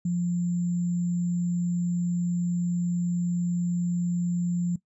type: tone with sample-and-hold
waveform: sine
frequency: 174.61 Hz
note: F3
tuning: in tune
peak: -23 dBFS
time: 0.05-4.76 s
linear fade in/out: 5 ms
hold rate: 7350 Hz
effects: noise-tail reverb RT60 0.1 s tail -18 dB re dry + resampled to 22050 Hz